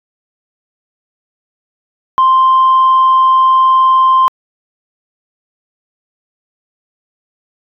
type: tone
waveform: sine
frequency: 1046.5 Hz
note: C6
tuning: in tune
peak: -4 dBFS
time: 2.18-4.28 s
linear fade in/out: 0 ms
effects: tanh soft clip ceiling -3 dBFS